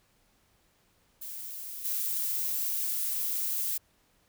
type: noise with level steps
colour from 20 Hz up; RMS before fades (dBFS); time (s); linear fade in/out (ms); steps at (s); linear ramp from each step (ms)
violet; -40 / -31; 1.21-3.78; 10; 1.84; 20
effects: pink hiss -68 dBFS RMS until 4.28 s